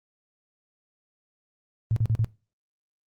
sine tone bursts, 111.4 Hz, A2, 22 cents sharp, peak -20 dBFS, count 4, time 1.91-2.245 s, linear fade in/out 0 ms, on 53 ms, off 41 ms, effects noise-tail reverb RT60 0.3 s tail -20 dB re dry + Opus 32 kbps

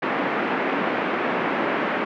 pink band-pass noise, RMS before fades -24 dBFS, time 0.02-2.05 s, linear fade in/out 10 ms, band 220 to 2300 Hz, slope 24 dB/octave, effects none

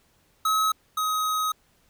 square tone pair in turn, 1282 / 1263.6 Hz, E6 / D#6, -49 / +26 cents, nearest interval unison, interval 25 cents, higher first, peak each -21 / -24 dBFS, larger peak first, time 0.45-0.72 / 0.97-1.52 s, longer second, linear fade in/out 5 ms, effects pink hiss -64 dBFS RMS until 1.89 s

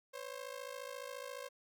sawtooth ring-modulated tone, 531 Hz, C5, 25 cents sharp, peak -37 dBFS, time 0.13-1.49 s, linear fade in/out 20 ms, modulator 27.2 Hz, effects none

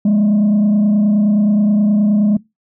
sine tone with frequency modulation, 207.7 Hz, G#3, in tune, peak -7 dBFS, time 0.05-2.37 s, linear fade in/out 5 ms, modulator 29.5 Hz, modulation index 0.4, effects noise-tail reverb RT60 0.2 s tail -22 dB re dry + tanh soft clip ceiling -9 dBFS

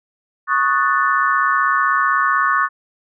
sine chord, D# half-diminished seventh, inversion third, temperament equal, 1108.7 / 1244.5 / 1480 / 1760 Hz, C#6 / D#6 / F#6 / A6, 0 / 0 / 0 / 0 cents, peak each -17 / -20 / -20 / -21 dBFS, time 0.47-2.69 s, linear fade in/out 50 ms, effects none

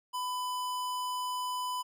square tone, 1000 Hz, B5, 21 cents sharp, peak -33 dBFS, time 0.13-1.83 s, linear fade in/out 20 ms, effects none

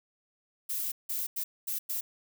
violet noise bursts at uneven times, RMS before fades -33 dBFS, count 5, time 0.69-0.92 / 1.09-1.27 / 1.36-1.44 / 1.67-1.79 / 1.89-2.01 s, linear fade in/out 10 ms, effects none

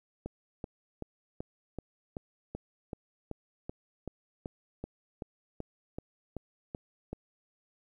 click train, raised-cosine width 2 ms, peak -24 dBFS, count 19, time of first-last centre 0.26-7.13 s, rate 2.62 Hz, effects 11-bit

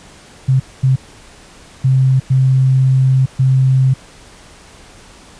sine tone bursts at uneven times, 131.6 Hz, C3, 10 cents sharp, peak -8 dBFS, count 5, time 0.48-0.6 / 0.83-0.96 / 1.84-2.2 / 2.3-3.26 / 3.39-3.94 s, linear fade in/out 10 ms, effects pink hiss -41 dBFS RMS until 5.39 s + resampled to 22050 Hz

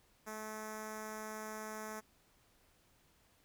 5% pulse tone with notch filter, 216.3 Hz, A3, 29 cents flat, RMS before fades -45 dBFS, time 0.26-2.01 s, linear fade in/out 20 ms, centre 2900 Hz, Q 0.79, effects pink hiss -70 dBFS RMS until 3.44 s

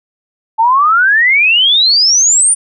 sine exponential sweep, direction up, 869 to 9450 Hz, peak -6 dBFS, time 0.58-2.55 s, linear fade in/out 20 ms, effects none

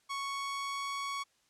sawtooth tone with pitch glide, 1108.7 to 1115.8 Hz, C#6 to C#6, 0 to +11 cents, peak -31 dBFS, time 0.09-1.24 s, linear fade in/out 20 ms, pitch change +11 cents, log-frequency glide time 0.2-0.97 s, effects white hiss -71 dBFS RMS until 1.49 s + low-pass 8000 Hz 12 dB/octave

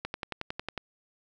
click train, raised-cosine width 0.3 ms, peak -17 dBFS, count 9, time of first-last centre 0.05-0.777 s, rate 11 Hz, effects none

